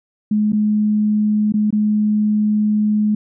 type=tone with dropouts; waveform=sine; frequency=211.4 Hz; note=G#3; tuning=31 cents sharp; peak=-13 dBFS; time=0.31-3.15 s; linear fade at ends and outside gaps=5 ms; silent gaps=0.522-0.53 / 1.523-1.539 / 1.706-1.726 s; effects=none